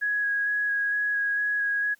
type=tone with vibrato; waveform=sine; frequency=1661.2 Hz; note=G#6; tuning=in tune; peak=-23 dBFS; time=0.01-1.95 s; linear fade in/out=20 ms; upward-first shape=square; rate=2.2 Hz; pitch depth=10 cents each way; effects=white hiss -64 dBFS RMS until 1.99 s